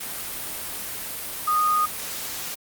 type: tone in noise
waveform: sine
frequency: 1236 Hz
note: D#6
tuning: 12 cents flat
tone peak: -18 dBFS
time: 1.47-1.86 s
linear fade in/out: 10 ms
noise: white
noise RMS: -32 dBFS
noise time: 0-2.55 s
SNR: +11 dB
effects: Opus 32 kbps